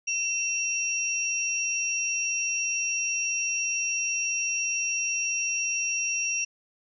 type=tone pair together; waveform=sine; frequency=2703 / 5685 Hz; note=E7 / F8; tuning=+43 / +30 cents; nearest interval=octave + minor second; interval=1287 cents; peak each=-28 dBFS; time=0.07-6.45 s; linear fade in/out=10 ms; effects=none